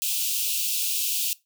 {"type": "high-pass noise", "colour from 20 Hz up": "white", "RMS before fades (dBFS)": -26, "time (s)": [0.02, 1.33], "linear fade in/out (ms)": 0, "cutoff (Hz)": 2500, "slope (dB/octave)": 96, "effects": ["noise-tail reverb RT60 0.2 s tail -20 dB re dry"]}